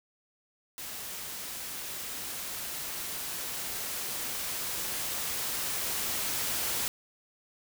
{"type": "noise with level ramp", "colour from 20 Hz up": "white", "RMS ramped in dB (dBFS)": [-40, -31], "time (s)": [0.78, 6.88], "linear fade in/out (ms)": 0, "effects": []}